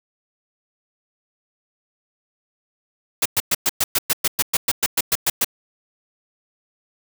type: noise bursts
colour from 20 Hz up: white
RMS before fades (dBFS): -18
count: 16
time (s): 3.22-5.446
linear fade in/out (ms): 5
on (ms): 36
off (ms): 110
effects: none